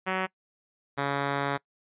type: tone pair in turn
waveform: 5% pulse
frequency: 187.7 / 140.62 Hz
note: F#3 / C#3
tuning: +25 / +25 cents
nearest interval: perfect fourth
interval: 500 cents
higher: first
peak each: -15 dBFS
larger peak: neither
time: 0.06-0.27 / 0.97-1.58 s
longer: second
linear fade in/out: 20 ms
effects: noise-tail reverb RT60 0.1 s tail -23 dB re dry + resampled to 8000 Hz